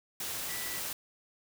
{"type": "tone in noise", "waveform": "sine", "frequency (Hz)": 1965, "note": "B6", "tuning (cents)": -9, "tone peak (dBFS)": -43, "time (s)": [0.49, 0.79], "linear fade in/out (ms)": 2, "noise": "white", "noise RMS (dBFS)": -37, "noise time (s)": [0.2, 0.93], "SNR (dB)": -9, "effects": []}